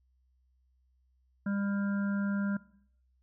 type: harmonic tone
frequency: 200 Hz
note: G3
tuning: 35 cents sharp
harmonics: 1 / 3 / 5 / 7 / 8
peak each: -29 / -45 / -52 / -43 / -47 dBFS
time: 1.46-2.57 s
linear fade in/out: 5 ms
effects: noise-tail reverb RT60 0.7 s tail -19 dB re dry + added 63 Hz sine -67 dBFS peak until 3.22 s